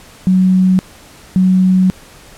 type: tone bursts at uneven times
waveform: sine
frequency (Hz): 185.9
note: F#3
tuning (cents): +8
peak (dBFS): -7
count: 2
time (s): 0.27-0.79 / 1.36-1.9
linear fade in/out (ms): 0
effects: pink hiss -40 dBFS RMS until 2.37 s + low-pass 12000 Hz 12 dB/octave